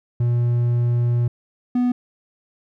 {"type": "tone pair in turn", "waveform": "triangle", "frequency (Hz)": [120, 246.7], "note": ["B2", "B3"], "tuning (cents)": [-49, -2], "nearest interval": "octave", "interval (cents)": 1247, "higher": "second", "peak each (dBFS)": -14, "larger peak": "neither", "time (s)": [[0.2, 1.28], [1.75, 1.92]], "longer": "first", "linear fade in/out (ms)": 5, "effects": []}